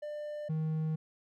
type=tone pair in turn; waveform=triangle; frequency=596 / 157.4 Hz; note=D5 / D#3; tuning=+25 / +20 cents; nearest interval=octave + major seventh; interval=2305 cents; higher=first; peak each=-35 / -28 dBFS; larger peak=second; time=0.02-0.49 / 0.49-0.96 s; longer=neither; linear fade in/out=10 ms; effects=none